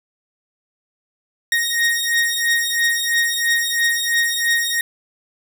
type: beating tone pair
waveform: sawtooth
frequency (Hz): 1864.7 / 1867.7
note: A#6 / A#6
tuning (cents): 0 / +3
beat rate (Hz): 3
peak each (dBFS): -16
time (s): 1.52-4.81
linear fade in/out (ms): 2
effects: none